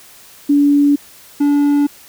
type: tone pair in turn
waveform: sine / triangle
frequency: 287 / 288.1 Hz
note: D4 / D4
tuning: -40 / -33 cents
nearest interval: unison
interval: 7 cents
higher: second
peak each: -8 dBFS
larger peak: neither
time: 0.49-0.96 / 1.4-1.87 s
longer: neither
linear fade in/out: 10 ms
effects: white hiss -42 dBFS RMS until 2.08 s